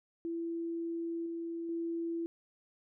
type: tone with level steps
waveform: sine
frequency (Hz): 334.6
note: E4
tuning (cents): +26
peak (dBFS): -34 / -36 / -33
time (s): 0.25-2.26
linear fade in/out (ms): 0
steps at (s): 1.26 / 1.69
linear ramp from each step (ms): 2
effects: none